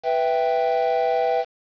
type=chord; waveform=triangle; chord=E minor; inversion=second; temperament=equal; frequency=493.9 / 659.3 / 784 Hz; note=B4 / E5 / G5; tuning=0 / 0 / 0 cents; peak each=-21 dBFS; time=0.03-1.45 s; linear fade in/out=50 ms; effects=resampled to 11025 Hz + 7-bit